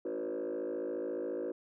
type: tone with frequency modulation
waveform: sine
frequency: 425 Hz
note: G#4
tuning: 40 cents sharp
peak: -32 dBFS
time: 0.05-1.52 s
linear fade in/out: 5 ms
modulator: 54.4 Hz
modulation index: 2.3
effects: tanh soft clip ceiling -32 dBFS